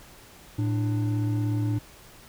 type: tone pair together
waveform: triangle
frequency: 111.2 / 296.9 Hz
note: A2 / D4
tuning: +19 / +19 cents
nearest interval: octave + perfect fourth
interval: 1700 cents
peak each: -22 / -28 dBFS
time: 0.58-1.79 s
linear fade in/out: 10 ms
effects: pink hiss -50 dBFS RMS until 2.28 s